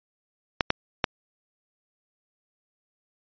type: clicks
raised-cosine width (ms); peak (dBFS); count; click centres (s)
0.3; -4; 3; 0.608 / 0.704 / 1.042
effects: resampled to 11025 Hz